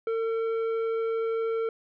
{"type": "tone with tanh clipping", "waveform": "triangle", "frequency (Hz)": 452.1, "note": "A4", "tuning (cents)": 47, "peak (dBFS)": -27, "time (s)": [0.07, 1.69], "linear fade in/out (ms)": 2, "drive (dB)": 13, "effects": []}